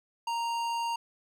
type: tone with tanh clipping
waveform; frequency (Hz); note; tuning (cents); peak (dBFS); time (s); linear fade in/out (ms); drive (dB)
sine; 931; A#5; -2; -31; 0.27-0.96; 5; 17
effects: none